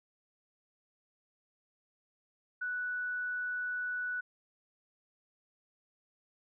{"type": "tone", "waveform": "sine", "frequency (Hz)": 1480, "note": "F#6", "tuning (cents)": 0, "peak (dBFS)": -33, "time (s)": [2.61, 4.21], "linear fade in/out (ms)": 10, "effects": []}